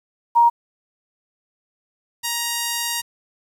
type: tone pair in turn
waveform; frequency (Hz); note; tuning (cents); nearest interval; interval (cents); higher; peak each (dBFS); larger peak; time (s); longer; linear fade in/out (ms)
sine / 5% pulse; 941 / 941; A#5 / A#5; +16 / +16; unison; 0; neither; -10; neither; 0.35-0.5 / 2.23-3.02; second; 20
effects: 8-bit